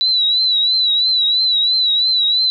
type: tone with vibrato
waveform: sine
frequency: 3951 Hz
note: B7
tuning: in tune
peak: -12 dBFS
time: 0.01-2.5 s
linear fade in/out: 0 ms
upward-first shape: triangle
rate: 3 Hz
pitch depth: 77 cents each way
effects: none